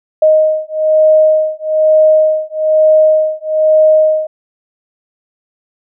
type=beating tone pair; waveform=sine; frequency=622.3 / 623.4 Hz; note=D#5 / D#5; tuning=0 / +3 cents; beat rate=1.1 Hz; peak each=-10 dBFS; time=0.22-4.27 s; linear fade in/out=5 ms; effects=none